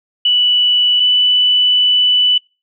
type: tone pair in turn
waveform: sine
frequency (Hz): 2960 / 2981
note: F#7 / F#7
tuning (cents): 0 / +12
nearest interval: unison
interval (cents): 12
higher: second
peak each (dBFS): -9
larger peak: neither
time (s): 0.25-1 / 1-2.38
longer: second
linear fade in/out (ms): 5
effects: noise-tail reverb RT60 0.3 s tail -26 dB re dry